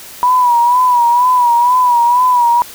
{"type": "tone with vibrato", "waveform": "sine", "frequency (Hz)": 975, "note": "B5", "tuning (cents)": -23, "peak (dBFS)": -7, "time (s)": [0.23, 2.62], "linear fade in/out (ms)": 0, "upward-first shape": "sine", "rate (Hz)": 2.1, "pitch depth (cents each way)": 61, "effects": ["white hiss -33 dBFS RMS until 2.74 s"]}